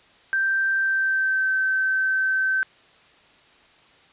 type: tone with pitch glide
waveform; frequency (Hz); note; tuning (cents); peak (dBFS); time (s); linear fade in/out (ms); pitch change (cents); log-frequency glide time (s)
sine; 1568 to 1542; G6 to G6; 0 to -29; -19; 0.33-2.63; 0; -29; 0.79-1.51
effects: white hiss -54 dBFS RMS until 4.12 s + resampled to 8000 Hz